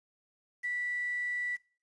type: tone with quantisation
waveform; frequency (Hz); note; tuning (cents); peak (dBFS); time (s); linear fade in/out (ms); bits
sine; 1961; B6; -13; -31; 0.63-1.57; 20; 9
effects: noise-tail reverb RT60 0.4 s tail -20 dB re dry + resampled to 22050 Hz